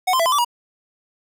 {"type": "tone with pitch steps", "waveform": "square", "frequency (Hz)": [739, 1040, 666, 1023, 1159, 957], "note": ["F#5", "C6", "E5", "C6", "D6", "A#5"], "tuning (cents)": [-2, -11, 18, -39, -23, 45], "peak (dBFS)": -16, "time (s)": [0.07, 0.448], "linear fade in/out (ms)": 10, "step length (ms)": 63, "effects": []}